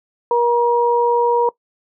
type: tone pair together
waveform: sine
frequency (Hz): 476 / 952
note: A#4 / A#5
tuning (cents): +36 / +36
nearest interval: octave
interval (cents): 1200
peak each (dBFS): -15 / -15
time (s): 0.31-1.49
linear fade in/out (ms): 2
effects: noise-tail reverb RT60 0.1 s tail -21 dB re dry